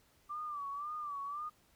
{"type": "tone with vibrato", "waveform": "sine", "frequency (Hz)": 1169, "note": "D6", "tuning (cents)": -8, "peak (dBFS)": -38, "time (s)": [0.29, 1.5], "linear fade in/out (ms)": 20, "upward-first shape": "sine", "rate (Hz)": 1.9, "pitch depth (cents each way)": 83, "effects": ["pink hiss -69 dBFS RMS until 1.75 s"]}